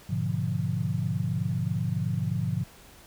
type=chord; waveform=sine; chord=G# diminished seventh; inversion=none; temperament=equal; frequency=103.83 / 123.47 / 146.83 / 174.61 Hz; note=G#2 / B2 / D3 / F3; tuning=0 / 0 / 0 / 0 cents; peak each=-31 dBFS; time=0.09-2.64 s; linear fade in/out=10 ms; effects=pink hiss -52 dBFS RMS until 3.06 s